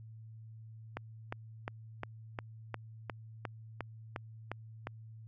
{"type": "click train", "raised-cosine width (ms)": 0.5, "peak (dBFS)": -22, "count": 12, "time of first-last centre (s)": [0.97, 4.871], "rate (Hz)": 2.82, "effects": ["added 111 Hz sine -48 dBFS peak until 5.27 s"]}